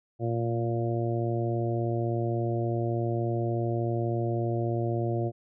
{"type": "harmonic tone with a mistuned harmonic", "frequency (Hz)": 116.54, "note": "A#2", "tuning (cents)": 0, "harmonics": [1, 2, 3, 4, 5, 6], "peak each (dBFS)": [-28, -37, -31, -39, -36, -37], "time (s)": [0.19, 5.32], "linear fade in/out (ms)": 50, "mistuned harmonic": 1, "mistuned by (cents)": 16, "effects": []}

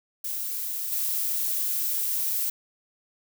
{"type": "noise with level steps", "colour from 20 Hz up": "violet", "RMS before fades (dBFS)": [-31, -27], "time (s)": [0.24, 2.5], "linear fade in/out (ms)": 5, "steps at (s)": 0.92, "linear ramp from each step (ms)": 2, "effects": []}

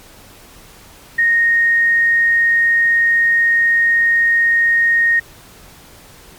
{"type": "tone", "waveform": "sine", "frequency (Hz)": 1858, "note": "A#6", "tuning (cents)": -6, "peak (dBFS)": -10, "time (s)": [1.18, 5.2], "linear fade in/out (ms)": 10, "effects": ["pink hiss -42 dBFS RMS until 6.38 s", "MP3 96 kbps"]}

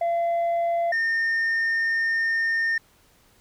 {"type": "tone pair in turn", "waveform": "sine", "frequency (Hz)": [682, 1820.7], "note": ["F5", "A#6"], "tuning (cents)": [-41, -41], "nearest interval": "octave + perfect fourth", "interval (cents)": 1700, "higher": "second", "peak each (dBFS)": -18, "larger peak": "neither", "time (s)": [[0.01, 0.92], [0.92, 2.78]], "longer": "second", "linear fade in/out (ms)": 5, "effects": ["tanh soft clip ceiling -20 dBFS", "pink hiss -59 dBFS RMS until 3.4 s"]}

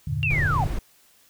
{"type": "chord", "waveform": "sine", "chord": "E half-diminished seventh", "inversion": "none", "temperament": "equal", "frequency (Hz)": [82.41, 98, 116.54, 146.83], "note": ["E2", "G2", "Bb2", "D3"], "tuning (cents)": [0, 0, 0, 0], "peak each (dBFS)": [-31, -31, -29, -27], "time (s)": [0.07, 0.67], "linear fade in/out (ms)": 5}
{"type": "linear sweep", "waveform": "sine", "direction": "down", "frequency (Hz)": [2794, 698.5], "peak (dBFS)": -22, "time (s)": [0.23, 0.64], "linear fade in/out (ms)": 0}
{"type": "noise", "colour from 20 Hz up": "brown", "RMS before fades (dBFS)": -28, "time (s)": [0.3, 0.79], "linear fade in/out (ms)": 5}
{"effects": ["white hiss -58 dBFS RMS until 1.29 s"]}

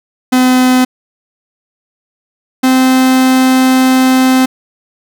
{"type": "tone pair in turn", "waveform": "45% pulse", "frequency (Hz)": [254.5, 259.1], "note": ["C4", "C4"], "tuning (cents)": [-48, -17], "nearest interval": "unison", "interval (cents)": 31, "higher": "second", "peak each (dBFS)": -6, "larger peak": "neither", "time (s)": [[0.32, 0.85], [2.63, 4.46]], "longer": "second", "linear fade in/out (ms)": 10, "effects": []}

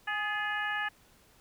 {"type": "harmonic tone with a mistuned harmonic", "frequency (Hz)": 415.3, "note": "G#4", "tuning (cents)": 0, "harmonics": [2, 3, 4, 5, 6, 7], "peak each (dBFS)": [-37, -39, -32, -44, -43, -42], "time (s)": [0.07, 0.89], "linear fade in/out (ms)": 10, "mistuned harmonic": 4, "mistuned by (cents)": 55, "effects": ["pink hiss -62 dBFS RMS until 1.4 s"]}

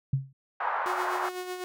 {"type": "tone with exponential decay", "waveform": "sine", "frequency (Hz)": 134.9, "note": "C#3", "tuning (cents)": -47, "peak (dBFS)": -19, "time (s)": [0.13, 0.33], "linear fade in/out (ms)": 5, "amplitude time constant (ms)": 43}
{"type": "band-pass noise", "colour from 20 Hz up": "white", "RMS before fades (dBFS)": -30, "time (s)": [0.6, 1.29], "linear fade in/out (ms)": 5, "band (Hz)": [730, 1300], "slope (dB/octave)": 24}
{"type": "tone with tremolo", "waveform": "sawtooth", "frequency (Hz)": 364.3, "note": "F#4", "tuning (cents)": -27, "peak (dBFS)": -28, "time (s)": [0.86, 1.64], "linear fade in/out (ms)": 0, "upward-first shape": "sine", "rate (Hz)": 8, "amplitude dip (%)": 50}
{"effects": []}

